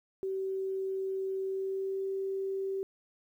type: tone with pitch glide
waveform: sine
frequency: 383.5 to 387.1 Hz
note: G4 to G4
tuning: -38 to -22 cents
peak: -31 dBFS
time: 0.23-2.83 s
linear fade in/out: 0 ms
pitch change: +16 cents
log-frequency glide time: 1.41-2.07 s
effects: 11-bit